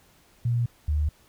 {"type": "tone pair in turn", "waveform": "sine", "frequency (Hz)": [119.1, 75.03], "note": ["A#2", "D2"], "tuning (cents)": [38, 38], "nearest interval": "minor sixth", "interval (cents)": 800, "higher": "first", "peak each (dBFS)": -21, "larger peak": "neither", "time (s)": [[0.45, 0.66], [0.88, 1.09]], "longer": "neither", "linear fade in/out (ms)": 5, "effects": ["pink hiss -59 dBFS RMS until 1.28 s"]}